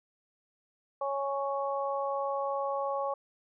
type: harmonic tone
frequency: 277.2 Hz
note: C#4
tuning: in tune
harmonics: 2 / 3 / 4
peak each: -32 / -35 / -35 dBFS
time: 1.01-3.14 s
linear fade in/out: 5 ms
effects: none